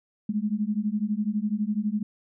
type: beating tone pair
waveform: sine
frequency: 204.6 / 216.6 Hz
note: G#3 / A3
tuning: -26 / -27 cents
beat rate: 12 Hz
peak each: -27 / -27 dBFS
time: 0.29-2.03 s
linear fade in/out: 5 ms
effects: none